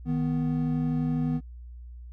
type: tone pair together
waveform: triangle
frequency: 156.05 / 248 Hz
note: D#3 / B3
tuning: +5 / +7 cents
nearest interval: minor sixth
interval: 802 cents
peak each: -25 dBFS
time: 0.05-1.41 s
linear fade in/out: 50 ms
effects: added 60 Hz sine -40 dBFS peak until 2.12 s